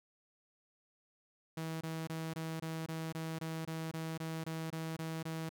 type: tone bursts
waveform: sawtooth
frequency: 161.3 Hz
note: E3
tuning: 37 cents flat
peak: -34 dBFS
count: 15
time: 1.57-5.492 s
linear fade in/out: 5 ms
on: 240 ms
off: 23 ms
effects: none